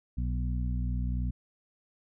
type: harmonic tone with a mistuned harmonic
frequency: 60.9 Hz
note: B1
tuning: 24 cents flat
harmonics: 1 / 2 / 3 / 4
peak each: -29 / -35 / -39 / -41 dBFS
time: 0.17-1.31 s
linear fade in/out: 10 ms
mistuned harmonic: 4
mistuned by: +15 cents
effects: none